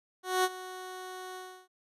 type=tone with ADSR envelope; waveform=15% pulse; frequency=370 Hz; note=F#4; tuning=in tune; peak=-17 dBFS; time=0.23-1.68 s; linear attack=210 ms; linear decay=44 ms; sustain=-17 dB; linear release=320 ms; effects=resampled to 32000 Hz